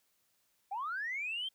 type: linear sweep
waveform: sine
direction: up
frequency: 741 to 3200 Hz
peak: -34 dBFS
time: 0.71-1.49 s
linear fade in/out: 10 ms
effects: tanh soft clip ceiling -30 dBFS + white hiss -75 dBFS RMS until 1.54 s